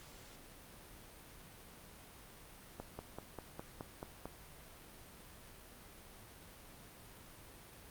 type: slowing click train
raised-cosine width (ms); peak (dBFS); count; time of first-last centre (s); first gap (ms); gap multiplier
1; -29; 8; 2.8-4.256; 190; 1.03
effects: pink hiss -56 dBFS RMS until 7.9 s + Opus 48 kbps